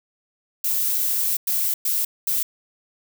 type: noise bursts at uneven times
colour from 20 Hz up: violet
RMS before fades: -22 dBFS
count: 4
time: 0.64-1.37 / 1.47-1.74 / 1.85-2.05 / 2.27-2.43 s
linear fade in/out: 5 ms
effects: none